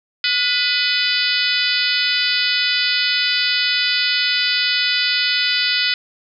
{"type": "harmonic tone with a mistuned harmonic", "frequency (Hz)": 499.9, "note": "B4", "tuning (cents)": 21, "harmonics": [3, 4, 5, 6, 7, 8, 9, 10], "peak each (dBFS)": [-24, -24, -24, -24, -24, -24, -24, -24], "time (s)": [0.24, 5.94], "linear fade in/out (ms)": 2, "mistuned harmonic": 3, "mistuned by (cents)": -56, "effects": []}